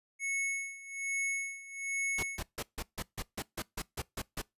square tone with tremolo, 2200 Hz, C#7, 14 cents flat, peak -31 dBFS, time 0.19-2.4 s, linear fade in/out 50 ms, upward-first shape sine, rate 1.2 Hz, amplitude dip 85%
pink noise bursts, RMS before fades -37 dBFS, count 12, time 2.18-4.418 s, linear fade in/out 5 ms, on 49 ms, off 150 ms
effects noise-tail reverb RT60 0.2 s tail -23 dB re dry + resampled to 32000 Hz

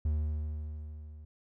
triangle tone with level ramp, 76.1 Hz, D#2, 38 cents flat, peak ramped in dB -24 to -44 dBFS, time 0.05-1.25 s, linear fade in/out 5 ms, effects none

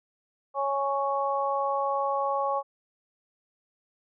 harmonic tone, 277.2 Hz, C#4, in tune, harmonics 2 / 3 / 4, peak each -29 / -29 / -29 dBFS, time 0.54-2.63 s, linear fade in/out 50 ms, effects none

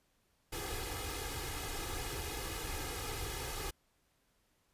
pink noise with comb filter, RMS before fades -40 dBFS, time 0.52-3.71 s, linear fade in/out 10 ms, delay 2.4 ms, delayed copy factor +0.75, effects pink hiss -75 dBFS RMS until 4.73 s + resampled to 32000 Hz

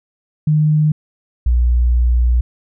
sine tone pair in turn, 152.7 / 60.35 Hz, D#3 / B1, -32 / -39 cents, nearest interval octave + major third, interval 1607 cents, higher first, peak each -10 dBFS, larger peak neither, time 0.47-0.92 / 1.46-2.41 s, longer second, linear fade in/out 5 ms, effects none

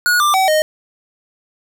square tone with pitch steps, 1452 / 1186 / 761 / 619 Hz, F#6 / D6 / F#5 / D#5, -33 / +17 / +48 / -9 cents, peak -12 dBFS, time 0.06-0.62 s, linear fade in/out 0 ms, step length 140 ms, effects 9-bit

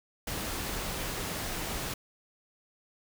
pink noise, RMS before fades -35 dBFS, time 0.27-1.94 s, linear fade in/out 5 ms, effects none

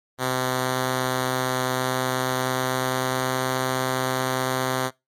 5% pulse tone with pitch glide, 128.7 to 129.67 Hz, C3 to C3, -28 to -15 cents, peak -11 dBFS, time 0.18-4.91 s, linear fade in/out 50 ms, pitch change +13 cents, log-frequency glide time 1.97-3.55 s, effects noise-tail reverb RT60 0.2 s tail -21 dB re dry + MP3 64 kbps

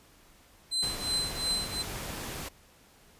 35% pulse tone with tremolo, 4065 Hz, B7, 49 cents sharp, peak -24 dBFS, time 0.71-1.83 s, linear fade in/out 20 ms, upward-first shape triangle, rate 2.8 Hz, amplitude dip 95%
pink noise, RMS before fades -38 dBFS, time 0.82-2.49 s, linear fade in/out 10 ms
effects pink hiss -59 dBFS RMS until 3.19 s + resampled to 32000 Hz

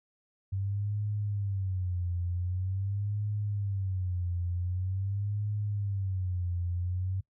sine tone with vibrato, 95.7 Hz, G2, 41 cents flat, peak -29 dBFS, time 0.52-7.21 s, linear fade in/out 10 ms, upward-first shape sine, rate 0.45 Hz, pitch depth 150 cents each way, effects noise-tail reverb RT60 0.1 s tail -21 dB re dry

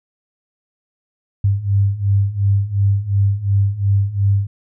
sine beating tone pair, 98 / 100.8 Hz, G2 / G2, 0 / +49 cents, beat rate 2.8 Hz, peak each -18 / -15 dBFS, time 1.44-4.47 s, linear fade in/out 5 ms, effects none

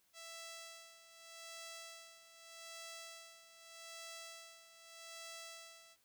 5% pulse tone with tremolo, 662 Hz, E5, 7 cents sharp, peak -37 dBFS, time 0.13-5.97 s, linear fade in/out 50 ms, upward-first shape sine, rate 0.82 Hz, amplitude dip 75%, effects white hiss -75 dBFS RMS until 6.04 s

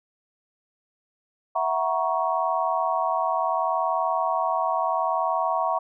sine chord, F# dominant seventh, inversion third, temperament equal with one note detuned, 659.3 / 740 / 946.4 / 1108.7 Hz, E5 / F#5 / A#5 / C#6, 0 / 0 / +26 / 0 cents, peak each -27 dBFS, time 1.55-5.79 s, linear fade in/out 10 ms, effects none

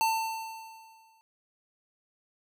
square tone with exponential decay, 894 Hz, A5, 27 cents sharp, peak -23 dBFS, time 0.01-1.21 s, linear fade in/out 0 ms, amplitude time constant 260 ms, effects none

